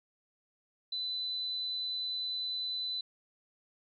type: tone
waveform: sine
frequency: 4005 Hz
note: B7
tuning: 23 cents sharp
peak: -33 dBFS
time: 0.92-3.01 s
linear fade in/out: 5 ms
effects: none